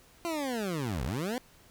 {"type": "linear two-way sweep", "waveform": "20% pulse", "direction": "down then up", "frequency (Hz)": [346.7, 55, 262.1], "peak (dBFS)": -26, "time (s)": [0.25, 1.38], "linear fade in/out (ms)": 0, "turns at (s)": 1.04, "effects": ["pink hiss -59 dBFS RMS until 1.7 s"]}